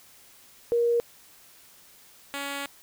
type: tone pair in turn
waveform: sine / 5% pulse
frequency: 472 / 280.7 Hz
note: A#4 / C#4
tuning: +22 / +22 cents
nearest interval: major sixth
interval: 900 cents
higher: first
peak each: -20 dBFS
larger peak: neither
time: 0.72-1 / 2.34-2.66 s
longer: second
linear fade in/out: 0 ms
effects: white hiss -54 dBFS RMS until 2.82 s